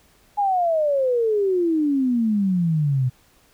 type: exponential sweep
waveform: sine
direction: down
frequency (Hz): 837 to 123.47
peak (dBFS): -17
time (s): 0.37-3.1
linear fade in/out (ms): 20
effects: pink hiss -57 dBFS RMS until 3.53 s